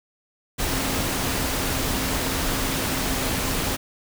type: tone in noise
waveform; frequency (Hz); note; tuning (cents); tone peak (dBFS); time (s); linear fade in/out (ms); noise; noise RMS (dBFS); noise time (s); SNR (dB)
sine; 263.9; C4; +15; -33; 0.58-3.77; 20; pink; -25; 0.58-3.77; -11
effects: none